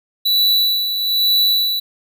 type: tone with tremolo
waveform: square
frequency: 3951 Hz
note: B7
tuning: in tune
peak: -12 dBFS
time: 0.25-1.8 s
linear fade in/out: 10 ms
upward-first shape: sine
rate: 1.1 Hz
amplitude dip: 55%
effects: none